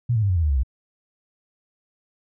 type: tone with pitch steps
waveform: sine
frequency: 120.3 / 109.68 / 100 / 91.17 / 83.12 / 75.78 / 69.09 / 62.99 Hz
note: B2 / A2 / G2 / F#2 / E2 / D#2 / C#2 / B1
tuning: -45 / -5 / +35 / -25 / +15 / -45 / -5 / +35 cents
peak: -17 dBFS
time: 0.09-0.634 s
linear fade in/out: 10 ms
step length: 68 ms
effects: none